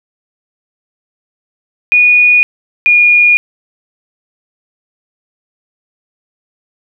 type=tone pair in turn; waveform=sine; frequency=2458 / 2435 Hz; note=D#7 / D#7; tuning=-22 / -38 cents; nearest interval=unison; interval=16 cents; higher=first; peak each=-4 dBFS; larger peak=neither; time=1.92-2.43 / 2.86-3.37 s; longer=neither; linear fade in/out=0 ms; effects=none